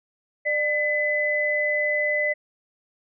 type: tone pair together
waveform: sine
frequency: 598 / 2011 Hz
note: D5 / B6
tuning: +31 / +31 cents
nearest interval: octave + major sixth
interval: 2100 cents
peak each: -25 / -22 dBFS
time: 0.45-2.34 s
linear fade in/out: 20 ms
effects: none